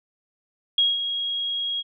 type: tone with ADSR envelope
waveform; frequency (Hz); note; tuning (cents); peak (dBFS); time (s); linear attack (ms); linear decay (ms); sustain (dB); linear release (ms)
sine; 3290; G#7; -17; -15; 0.78-1.83; 3; 190; -9; 34
effects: none